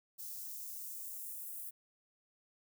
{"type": "noise with high-pass filter sweep", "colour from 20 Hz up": "violet", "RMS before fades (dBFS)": -45, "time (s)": [0.18, 1.71], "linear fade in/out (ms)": 20, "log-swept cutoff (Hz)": [4900, 10000], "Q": 1.2, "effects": []}